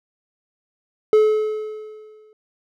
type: tone with exponential decay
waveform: triangle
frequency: 430 Hz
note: A4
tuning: 40 cents flat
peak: -7 dBFS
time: 1.13-2.33 s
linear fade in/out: 1 ms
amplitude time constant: 260 ms
effects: none